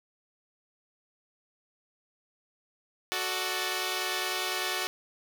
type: chord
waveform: 5% pulse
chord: D major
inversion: first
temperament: equal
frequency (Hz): 370 / 440 / 587.3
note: F#4 / A4 / D5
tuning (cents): 0 / 0 / 0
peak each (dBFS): -20 / -24 / -25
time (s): 3.12-4.87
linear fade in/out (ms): 0
effects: none